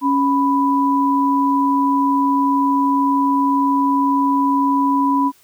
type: tone pair together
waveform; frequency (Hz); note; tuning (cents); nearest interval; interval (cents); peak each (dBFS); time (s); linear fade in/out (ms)
sine; 277.2 / 990.2; C#4 / B5; 0 / +4; octave + minor seventh; 2204; -16; 0.01-5.32; 50
effects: white hiss -53 dBFS RMS until 5.43 s